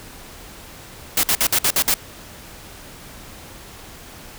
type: noise bursts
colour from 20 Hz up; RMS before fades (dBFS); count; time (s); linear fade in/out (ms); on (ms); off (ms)
white; -17; 7; 1.17-1.941; 2; 63; 55
effects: pink hiss -40 dBFS RMS until 4.38 s